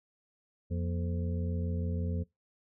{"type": "harmonic tone with a mistuned harmonic", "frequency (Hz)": 86.7, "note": "F2", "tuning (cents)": -12, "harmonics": [1, 2, 3, 5, 6], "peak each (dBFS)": [-31, -37, -41, -45, -47], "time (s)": [0.7, 2.24], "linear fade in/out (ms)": 20, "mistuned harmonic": 3, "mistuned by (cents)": -150, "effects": ["noise-tail reverb RT60 0.2 s tail -24 dB re dry"]}